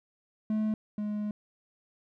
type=tone pair in turn; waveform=triangle; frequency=215.6 / 209.5 Hz; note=A3 / G#3; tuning=-35 / +15 cents; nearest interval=unison; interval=50 cents; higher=first; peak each=-24 / -28 dBFS; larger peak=first; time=0.5-0.74 / 0.98-1.31 s; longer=second; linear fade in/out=2 ms; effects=none